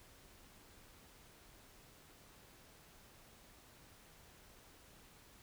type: silence
effects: pink hiss -62 dBFS RMS until 5.42 s